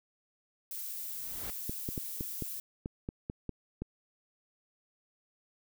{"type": "noise", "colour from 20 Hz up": "violet", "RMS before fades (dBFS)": -40, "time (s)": [0.71, 2.6], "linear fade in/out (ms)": 2}
{"type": "noise with exponential growth", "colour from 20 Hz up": "pink", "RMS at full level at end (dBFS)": -41, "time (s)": [0.94, 1.5], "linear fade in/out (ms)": 0, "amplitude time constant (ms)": 120}
{"type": "clicks", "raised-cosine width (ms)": 3, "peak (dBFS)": -23, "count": 10, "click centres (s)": [1.695, 1.889, 1.978, 2.209, 2.423, 2.859, 3.089, 3.299, 3.493, 3.82]}
{"effects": []}